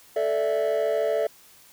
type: chord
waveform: triangle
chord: A suspended fourth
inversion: none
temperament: just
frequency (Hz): 440 / 586.7 / 660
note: A4 / D5 / E5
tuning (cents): 0 / -2 / +2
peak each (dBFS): -23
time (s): 0.16-1.27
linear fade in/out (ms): 5
effects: tanh soft clip ceiling -15 dBFS + white hiss -53 dBFS RMS until 1.72 s